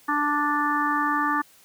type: harmonic tone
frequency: 293.7 Hz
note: D4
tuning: in tune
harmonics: 1 / 3 / 4 / 5 / 6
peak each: -28 / -28 / -24 / -33 / -28 dBFS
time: 0.08-1.42 s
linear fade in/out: 10 ms
effects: white hiss -55 dBFS RMS until 1.64 s + high-pass 80 Hz 12 dB/octave